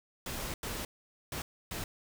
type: noise bursts at uneven times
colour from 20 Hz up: pink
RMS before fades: -38 dBFS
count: 4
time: 0.26-0.54 / 0.63-0.85 / 1.32-1.42 / 1.71-1.84 s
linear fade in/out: 2 ms
effects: none